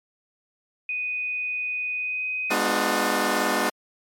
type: tone with pitch glide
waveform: sine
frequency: 2489 to 2509 Hz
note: D#7 to D#7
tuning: 0 to +14 cents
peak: -25 dBFS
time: 0.89-2.54 s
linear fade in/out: 2 ms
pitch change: +14 cents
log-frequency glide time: 1.95-2.26 s
type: chord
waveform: 10% pulse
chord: G# diminished seventh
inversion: none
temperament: just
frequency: 207.7 / 249.2 / 299 / 358.8 Hz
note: G#3 / B3 / D4 / F4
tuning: 0 / +16 / +31 / +47 cents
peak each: -19 dBFS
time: 2.5-3.7 s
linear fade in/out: 10 ms
effects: MP3 64 kbps